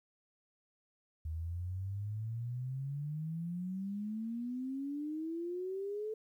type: exponential sweep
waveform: sine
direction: up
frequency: 77.78 to 440 Hz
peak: -36 dBFS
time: 1.25-6.14 s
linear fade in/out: 5 ms
effects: 12-bit